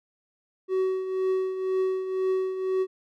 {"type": "tone with tremolo", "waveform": "triangle", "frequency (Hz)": 376.5, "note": "F#4", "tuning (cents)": 30, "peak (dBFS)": -19, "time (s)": [0.68, 2.87], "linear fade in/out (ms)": 50, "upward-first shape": "triangle", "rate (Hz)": 2, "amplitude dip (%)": 65, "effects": []}